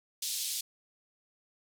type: band-pass noise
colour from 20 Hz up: pink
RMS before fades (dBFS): -35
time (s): 0.22-0.61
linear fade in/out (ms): 5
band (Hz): 3600 to 14000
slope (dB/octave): 24
effects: none